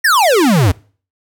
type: exponential sweep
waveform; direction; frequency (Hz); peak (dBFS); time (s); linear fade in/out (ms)
square; down; 1913 to 82; -9; 0.04-0.72; 10
effects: noise-tail reverb RT60 0.4 s tail -23 dB re dry